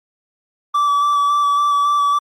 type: tone with vibrato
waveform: triangle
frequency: 1156 Hz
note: D6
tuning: 28 cents flat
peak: -11 dBFS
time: 0.74-2.19 s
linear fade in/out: 10 ms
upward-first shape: square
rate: 3.6 Hz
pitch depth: 13 cents each way
effects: Opus 48 kbps